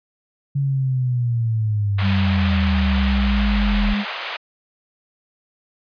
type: linear sweep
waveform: sine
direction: down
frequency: 141 to 41.02 Hz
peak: -17 dBFS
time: 0.55-3.94 s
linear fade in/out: 10 ms
type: band-pass noise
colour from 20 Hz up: white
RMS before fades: -29 dBFS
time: 1.98-4.37 s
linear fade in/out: 10 ms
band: 540 to 3300 Hz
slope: 24 dB/octave
type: tone with pitch glide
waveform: sine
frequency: 194.4 to 204.7 Hz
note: G3 to G#3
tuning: -14 to -25 cents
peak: -19 dBFS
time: 2.01-4.05 s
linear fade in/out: 50 ms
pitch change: +89 cents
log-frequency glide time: 2.89-3.47 s
effects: resampled to 11025 Hz